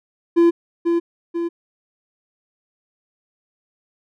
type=tone with echo; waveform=triangle; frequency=339.8 Hz; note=F4; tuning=47 cents flat; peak=-8 dBFS; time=0.36-0.51 s; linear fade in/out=20 ms; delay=490 ms; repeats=2; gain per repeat=-5 dB; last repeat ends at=1.49 s; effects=none